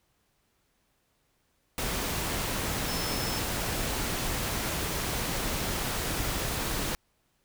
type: tone in noise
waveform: sine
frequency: 5260 Hz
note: E8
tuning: 5 cents flat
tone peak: -37 dBFS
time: 2.88-3.39 s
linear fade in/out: 0 ms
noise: pink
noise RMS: -31 dBFS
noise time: 1.78-6.95 s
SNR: -9 dB
effects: pink hiss -72 dBFS RMS until 7.44 s